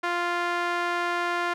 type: tone with band-pass filter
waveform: sawtooth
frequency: 348.7 Hz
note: F4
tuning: 3 cents flat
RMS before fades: -27 dBFS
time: 0.03-1.54 s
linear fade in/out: 10 ms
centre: 1400 Hz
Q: 1.2
effects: none

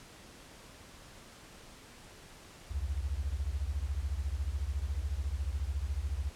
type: beating tone pair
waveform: sine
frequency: 63.9 / 77.9 Hz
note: C2 / D#2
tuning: -40 / +3 cents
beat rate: 14 Hz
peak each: -34 / -35 dBFS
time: 2.7-6.3 s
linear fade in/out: 20 ms
effects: pink hiss -53 dBFS RMS until 6.35 s + low-pass 10000 Hz 12 dB/octave

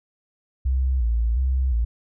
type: tone with vibrato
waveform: sine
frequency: 61 Hz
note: B1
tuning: 21 cents flat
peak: -18 dBFS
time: 0.65-1.85 s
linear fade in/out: 10 ms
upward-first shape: square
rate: 1.4 Hz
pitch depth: 110 cents each way
effects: none

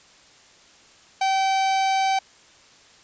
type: tone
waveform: 45% pulse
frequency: 771 Hz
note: G5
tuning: 29 cents flat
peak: -19 dBFS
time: 1.21-2.19 s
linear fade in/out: 5 ms
effects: white hiss -52 dBFS RMS until 3.03 s + resampled to 16000 Hz

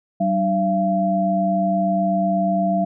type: tone cluster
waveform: sine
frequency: 191 / 299.3 / 682 Hz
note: G3 / D4 / F5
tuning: -45 / +33 / -41 cents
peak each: -20 / -28 / -19 dBFS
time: 0.2-2.85 s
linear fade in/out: 10 ms
effects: none

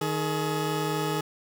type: tone pair together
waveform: 20% pulse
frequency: 155.56 / 422.6 Hz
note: D#3 / G#4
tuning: 0 / +30 cents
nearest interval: octave + perfect fourth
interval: 1730 cents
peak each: -24 dBFS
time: 0.01-1.21 s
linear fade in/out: 5 ms
effects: none

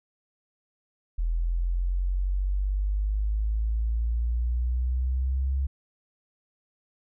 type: exponential sweep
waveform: sine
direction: up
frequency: 41.2 to 68 Hz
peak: -23 dBFS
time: 1.18-5.67 s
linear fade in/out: 10 ms
effects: none

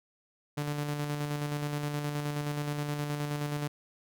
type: tone with tremolo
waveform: sawtooth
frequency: 146.83 Hz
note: D3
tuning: in tune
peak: -26 dBFS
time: 0.57-3.68 s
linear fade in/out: 10 ms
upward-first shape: square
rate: 9.5 Hz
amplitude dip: 35%
effects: none

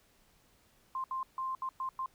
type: tone bursts at uneven times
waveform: sine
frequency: 1049 Hz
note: C6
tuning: 4 cents sharp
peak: -33 dBFS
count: 6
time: 0.95-1.04 / 1.11-1.23 / 1.38-1.55 / 1.62-1.69 / 1.8-1.89 / 1.99-2.06 s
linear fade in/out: 2 ms
effects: pink hiss -67 dBFS RMS until 2.14 s

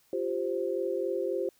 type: chord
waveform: sine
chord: F suspended second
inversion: none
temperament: just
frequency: 349.2 / 392.9 / 523.8 Hz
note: F4 / G4 / C5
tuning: 0 / +4 / +2 cents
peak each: -33 / -32 / -32 dBFS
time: 0.13-1.49 s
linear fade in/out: 2 ms
effects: white hiss -66 dBFS RMS until 1.59 s

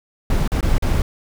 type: noise with dropouts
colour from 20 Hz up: brown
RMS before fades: -17 dBFS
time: 0.3-1.02 s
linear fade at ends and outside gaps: 2 ms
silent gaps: 0.477-0.518 / 0.609-0.627 / 0.782-0.823 s
effects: none

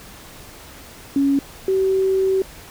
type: tone pair in turn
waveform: sine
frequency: 277.8 / 382.2 Hz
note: C#4 / G4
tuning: +4 / -44 cents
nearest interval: tritone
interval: 552 cents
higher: second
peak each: -14 / -15 dBFS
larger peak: first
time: 1.16-1.39 / 1.68-2.42 s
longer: second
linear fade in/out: 2 ms
effects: pink hiss -41 dBFS RMS until 2.7 s

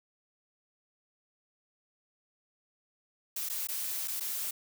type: noise with dropouts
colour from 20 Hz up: blue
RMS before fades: -35 dBFS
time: 3.36-4.51 s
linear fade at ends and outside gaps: 5 ms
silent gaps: 3.489-3.497 / 3.672-3.686 / 4.076-4.08 / 4.199-4.206 s
effects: none

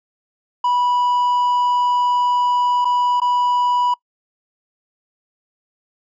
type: tone with dropouts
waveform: triangle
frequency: 981 Hz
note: B5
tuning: 12 cents flat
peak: -13 dBFS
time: 0.64-3.94 s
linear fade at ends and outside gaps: 5 ms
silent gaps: 2.847-2.852 / 3.201-3.216 s
effects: noise-tail reverb RT60 0.1 s tail -23 dB re dry + resampled to 16000 Hz

